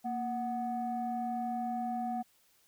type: tone pair together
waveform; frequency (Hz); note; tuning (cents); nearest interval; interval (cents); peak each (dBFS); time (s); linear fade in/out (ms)
sine; 233.1 / 740; A#3 / F#5; 0 / 0; octave + minor sixth; 2000; -35 / -33; 0.04-2.23; 20
effects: tanh soft clip ceiling -27 dBFS + white hiss -68 dBFS RMS until 2.67 s